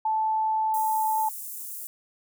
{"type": "tone", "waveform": "sine", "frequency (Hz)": 875, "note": "A5", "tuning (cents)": -10, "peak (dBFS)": -22, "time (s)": [0.05, 1.29], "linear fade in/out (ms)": 5}
{"type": "high-pass noise", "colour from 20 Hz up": "white", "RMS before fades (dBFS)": -37, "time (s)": [0.74, 1.87], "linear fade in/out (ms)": 0, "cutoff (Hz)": 8000, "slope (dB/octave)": 24}
{"effects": []}